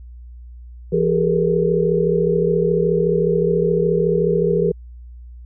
sine tone cluster, 168.9 / 394.8 / 428.8 / 473.9 Hz, E3 / G4 / A4 / A#4, +42 / +12 / -45 / +28 cents, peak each -20 dBFS, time 0.92-4.72 s, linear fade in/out 10 ms, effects added 60 Hz sine -35 dBFS peak until 5.45 s

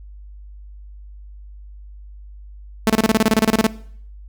sawtooth tone bursts, 220 Hz, A3, in tune, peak -8 dBFS, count 15, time 2.87-3.668 s, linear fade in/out 2 ms, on 28 ms, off 27 ms, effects noise-tail reverb RT60 0.6 s tail -19 dB re dry + added 50 Hz sine -36 dBFS peak until 4.28 s

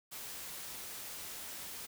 white noise, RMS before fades -45 dBFS, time 0.11-1.87 s, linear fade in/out 20 ms, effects none

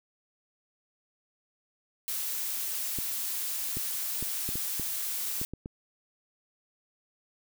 blue noise, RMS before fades -33 dBFS, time 2.08-5.45 s, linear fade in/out 0 ms
clicks, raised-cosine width 3 ms, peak -24 dBFS, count 9, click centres 2.987 / 3.77 / 4.226 / 4.49 / 4.556 / 4.797 / 5.415 / 5.536 / 5.659 s
effects none

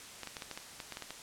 clicks, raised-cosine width 0.2 ms, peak -23 dBFS, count 11, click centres 0.233 / 0.273 / 0.368 / 0.422 / 0.513 / 0.575 / 0.802 / 0.923 / 0.971 / 1.023 / 1.106 s, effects white hiss -49 dBFS RMS until 1.22 s + low-pass 9000 Hz 12 dB/octave

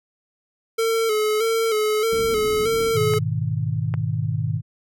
square tone with vibrato, 440 Hz, A4, in tune, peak -19 dBFS, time 0.78-3.19 s, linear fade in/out 10 ms, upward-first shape square, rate 1.6 Hz, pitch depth 49 cents each way
white low-pass noise, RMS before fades -34 dBFS, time 2.12-2.92 s, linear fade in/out 5 ms, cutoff 310 Hz, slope 48 dB/octave
sine chord, G# minor, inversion none, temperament equal, 103.83 / 123.47 / 155.56 Hz, G#2 / B2 / D#3, 0 / 0 / 0 cents, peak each -25 dBFS, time 2.92-4.62 s, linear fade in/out 50 ms
clicks, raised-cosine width 0.5 ms, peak -16 dBFS, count 2, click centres 3.137 / 3.94 s
effects none

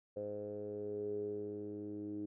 10% pulse tone with low-pass filter sweep, 103.83 Hz, G#2, in tune, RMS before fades -42 dBFS, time 0.16-2.26 s, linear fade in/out 10 ms, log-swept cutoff 510 to 330 Hz, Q 9.4, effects none

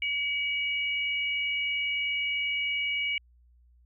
sine tone pair together, 2275 / 2898 Hz, C#7 / F#7, +44 / -37 cents, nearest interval major third, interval 419 cents, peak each -28 / -32 dBFS, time 0.02-3.18 s, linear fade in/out 2 ms, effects added 60 Hz sine -57 dBFS peak until 3.85 s

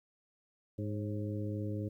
harmonic tone with a mistuned harmonic, 103.83 Hz, G#2, in tune, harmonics 1 / 2 / 3 / 4 / 5, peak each -36 / -42 / -41 / -46 / -46 dBFS, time 0.78-1.89 s, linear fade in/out 10 ms, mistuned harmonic 5, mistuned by +51 cents, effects 12-bit

